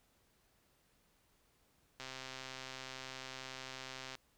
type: click train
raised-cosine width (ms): 0.2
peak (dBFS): -28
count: 283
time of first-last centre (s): 2-4.153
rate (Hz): 131
effects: pink hiss -73 dBFS RMS until 4.37 s